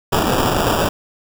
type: noise with sample-and-hold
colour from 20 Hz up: blue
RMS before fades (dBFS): -17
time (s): 0.12-0.89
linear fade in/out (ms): 5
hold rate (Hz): 2100
effects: none